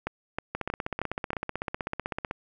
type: two click trains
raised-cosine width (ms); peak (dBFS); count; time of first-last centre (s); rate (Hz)
0.5; -14 / -15; 5 / 29; 0.07-1.332 / 0.55-2.311; 3.17 / 15.9
effects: none